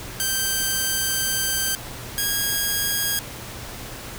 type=tone pair in turn; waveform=5% pulse; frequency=1562 / 1637.3 Hz; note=G6 / G#6; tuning=-7 / -25 cents; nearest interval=minor second; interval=82 cents; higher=second; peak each=-10 dBFS; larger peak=neither; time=0.2-1.75 / 2.18-3.19 s; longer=first; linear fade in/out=0 ms; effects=added 120 Hz sine -43 dBFS peak until 4.18 s + pink hiss -36 dBFS RMS until 4.18 s